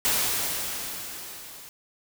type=noise with level ramp; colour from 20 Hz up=white; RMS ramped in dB=-23 to -45 dBFS; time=0.05-1.69 s; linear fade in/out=0 ms; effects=none